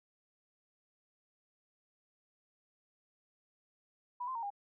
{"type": "tone with pitch steps", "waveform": "sine", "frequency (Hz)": [981, 1039, 923, 808], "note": ["B5", "C6", "A#5", "G#5"], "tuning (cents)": [-12, -12, -17, -48], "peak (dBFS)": -36, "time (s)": [4.2, 4.504], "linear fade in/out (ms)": 10, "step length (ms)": 76, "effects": []}